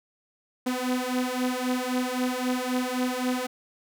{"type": "beating tone pair", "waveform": "sawtooth", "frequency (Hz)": [250, 253.8], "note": ["B3", "B3"], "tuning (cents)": [21, 47], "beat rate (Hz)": 3.8, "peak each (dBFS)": [-25, -24], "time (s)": [0.66, 3.47], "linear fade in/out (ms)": 10, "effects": []}